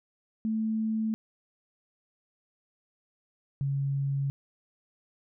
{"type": "tone pair in turn", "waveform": "sine", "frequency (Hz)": [220, 138.59], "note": ["A3", "C#3"], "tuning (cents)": [0, 0], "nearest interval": "minor sixth", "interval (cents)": 800, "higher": "first", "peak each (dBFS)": -26, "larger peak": "neither", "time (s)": [[0.45, 1.14], [3.61, 4.3]], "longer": "neither", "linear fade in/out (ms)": 0, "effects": []}